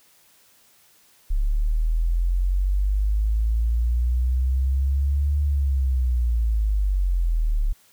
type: linear two-way sweep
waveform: sine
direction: up then down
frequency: 34.65 to 72.9 to 34.65 Hz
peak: -18 dBFS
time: 1.3-7.73 s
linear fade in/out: 10 ms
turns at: 5.41 s
effects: white hiss -57 dBFS RMS until 7.92 s